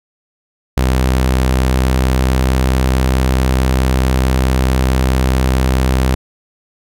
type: tone with pitch glide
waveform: sawtooth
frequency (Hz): 64.2 to 64.61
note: C2 to C2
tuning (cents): -32 to -21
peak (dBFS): -7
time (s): 0.77-6.15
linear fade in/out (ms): 5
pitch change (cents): +11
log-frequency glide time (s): 1.29-2.55
effects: none